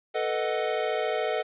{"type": "chord", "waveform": "square", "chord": "B dominant seventh", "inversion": "third", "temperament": "equal", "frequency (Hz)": [440, 493.9, 622.3, 740], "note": ["A4", "B4", "D#5", "F#5"], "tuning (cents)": [0, 0, 0, 0], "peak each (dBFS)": [-31, -33, -31, -33], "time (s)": [0.14, 1.43], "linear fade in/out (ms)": 20, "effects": ["resampled to 8000 Hz", "10-bit"]}